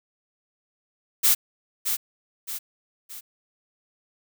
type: noise with echo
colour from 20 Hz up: blue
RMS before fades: -18 dBFS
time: 1.23-1.35 s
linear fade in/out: 20 ms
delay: 620 ms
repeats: 3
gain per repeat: -7 dB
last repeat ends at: 3.21 s
effects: none